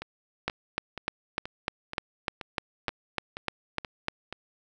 two click trains, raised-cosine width 0.3 ms, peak -11 / -20 dBFS, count 13 / 10, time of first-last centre 0.48-4.084 / 0.02-4.326 s, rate 3.33 / 2.09 Hz, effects none

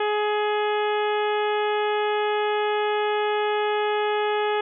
harmonic tone, 420 Hz, G#4, 19 cents sharp, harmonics 1 / 2 / 3 / 4 / 5 / 6 / 7 / 8, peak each -23 / -26 / -32 / -33 / -37 / -37 / -38 / -39 dBFS, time 0-4.61 s, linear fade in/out 5 ms, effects none

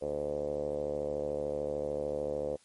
5% pulse tone with low-pass filter, 73.5 Hz, D2, 2 cents sharp, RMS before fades -34 dBFS, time 0.01-2.57 s, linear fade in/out 20 ms, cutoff 520 Hz, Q 6.8, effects white hiss -64 dBFS RMS until 2.64 s + MP3 48 kbps

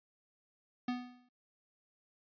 square tone with exponential decay, 247.3 Hz, B3, 3 cents sharp, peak -32 dBFS, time 0.88-1.29 s, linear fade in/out 5 ms, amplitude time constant 89 ms, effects noise-tail reverb RT60 0.3 s tail -24 dB re dry + resampled to 11025 Hz

